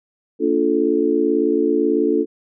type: chord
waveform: sine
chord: Bb major seventh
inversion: none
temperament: just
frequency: 233.1 / 291.4 / 349.6 / 437 Hz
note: Bb3 / D4 / F4 / A4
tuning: 0 / -13 / +2 / -12 cents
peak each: -25 / -19 / -20 / -19 dBFS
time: 0.39-2.26 s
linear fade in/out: 50 ms
effects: none